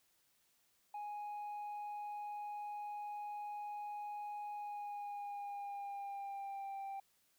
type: tone with pitch glide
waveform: sine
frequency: 830 to 786.1 Hz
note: G#5 to G5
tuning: -1 to +5 cents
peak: -39 dBFS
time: 0.94-7 s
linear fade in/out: 5 ms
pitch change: -94 cents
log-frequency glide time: 4.53-6.78 s
effects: tanh soft clip ceiling -41 dBFS + white hiss -75 dBFS RMS until 7.38 s